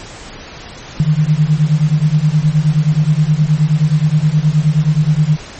sine beating tone pair, 148 / 157.5 Hz, D3 / D#3, +14 / +21 cents, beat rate 9.5 Hz, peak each -12 dBFS, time 1-5.37 s, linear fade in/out 0 ms, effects pink hiss -32 dBFS RMS until 5.59 s + MP3 32 kbps

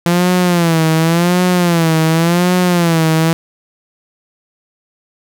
sawtooth tone with vibrato, 170.1 Hz, F3, 45 cents flat, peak -6 dBFS, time 0.06-3.33 s, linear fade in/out 0 ms, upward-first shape sine, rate 0.9 Hz, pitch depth 110 cents each way, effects none

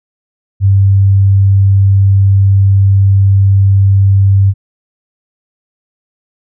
sine tone, 98 Hz, G2, in tune, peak -4 dBFS, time 0.6-4.54 s, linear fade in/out 50 ms, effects none

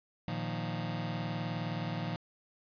sawtooth chord, Bb suspended fourth, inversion none, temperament just, 116.54 / 155.39 / 174.81 Hz, Bb2 / Eb3 / F3, 0 / -2 / +2 cents, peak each -34 dBFS, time 0.28-2.16 s, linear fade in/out 0 ms, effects resampled to 11025 Hz + 9-bit

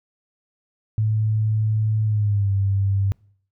sine tone with pitch glide, 108.5 to 98.35 Hz, A2 to G2, -24 to +6 cents, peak -17 dBFS, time 0.98-3.12 s, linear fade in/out 0 ms, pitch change -170 cents, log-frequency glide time 2.04-2.52 s, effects noise-tail reverb RT60 0.6 s tail -26 dB re dry

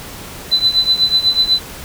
sine tone with tremolo, 4012 Hz, B7, 26 cents sharp, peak -7 dBFS, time 0.51-1.6 s, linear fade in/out 20 ms, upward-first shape triangle, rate 8.1 Hz, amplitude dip 90%, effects pink hiss -32 dBFS RMS until 1.84 s

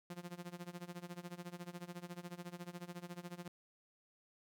sawtooth tone with tremolo, 175.5 Hz, F3, 9 cents sharp, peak -39 dBFS, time 0.1-3.48 s, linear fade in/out 2 ms, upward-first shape sine, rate 14 Hz, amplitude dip 90%, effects none

